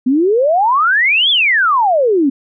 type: exponential two-way sweep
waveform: sine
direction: up then down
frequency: 243.2 to 3520 to 259.1 Hz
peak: -9 dBFS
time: 0.06-2.3 s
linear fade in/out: 10 ms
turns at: 1.3 s
effects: none